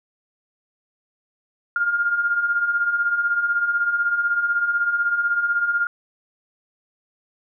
sine beating tone pair, 1396.9 / 1412.9 Hz, F6 / F6, 0 / +20 cents, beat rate 16 Hz, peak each -26 / -19 dBFS, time 1.76-5.87 s, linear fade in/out 2 ms, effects none

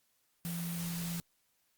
sine tone in noise, 170.5 Hz, F3, 41 cents flat, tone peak -36 dBFS, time 0.45-1.2 s, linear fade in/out 0 ms, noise white, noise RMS -43 dBFS, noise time 0.45-1.2 s, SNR +4 dB, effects white hiss -75 dBFS RMS until 1.77 s + Opus 48 kbps

